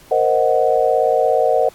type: chord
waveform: sine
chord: C half-diminished seventh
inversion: third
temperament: equal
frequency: 466.2 / 523.3 / 622.3 / 740 Hz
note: Bb4 / C5 / Eb5 / Gb5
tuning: 0 / 0 / 0 / 0 cents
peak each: -18 dBFS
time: 0.11-1.69 s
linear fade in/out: 5 ms
effects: pink hiss -46 dBFS RMS until 1.74 s + AAC 64 kbps